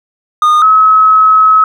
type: tone pair in turn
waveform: triangle / sine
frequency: 1226 / 1284.2 Hz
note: D#6 / E6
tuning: -26 / -46 cents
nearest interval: minor second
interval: 80 cents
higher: second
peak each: -3 dBFS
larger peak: neither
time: 0.42-0.62 / 0.62-1.64 s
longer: second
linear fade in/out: 2 ms
effects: none